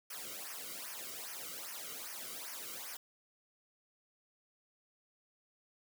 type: noise with flanger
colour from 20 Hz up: white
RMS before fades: -45 dBFS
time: 0.1-2.97 s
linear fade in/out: 5 ms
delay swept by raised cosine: 0.25 to 1.19 ms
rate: 2.5 Hz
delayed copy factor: -0.95
effects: none